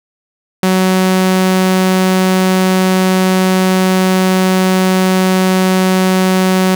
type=tone; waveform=sawtooth; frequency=186.7 Hz; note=F#3; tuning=16 cents sharp; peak=-5 dBFS; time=0.63-6.75 s; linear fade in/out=2 ms; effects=none